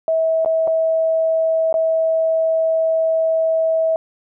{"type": "tone with dropouts", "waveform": "sine", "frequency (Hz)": 647, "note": "E5", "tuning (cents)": -32, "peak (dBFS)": -14, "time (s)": [0.08, 3.96], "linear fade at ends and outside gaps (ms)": 1, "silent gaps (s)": [[0.448, 0.459], [0.674, 0.678], [1.727, 1.741]], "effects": []}